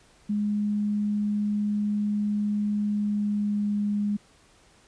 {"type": "tone with pitch glide", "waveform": "sine", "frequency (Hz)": [207.7, 206], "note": ["G#3", "G#3"], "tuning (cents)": [0, -14], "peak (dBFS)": -23, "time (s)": [0.29, 4.17], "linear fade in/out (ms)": 10, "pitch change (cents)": -14, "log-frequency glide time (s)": [2.85, 3.85], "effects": ["pink hiss -58 dBFS RMS until 4.87 s", "resampled to 22050 Hz"]}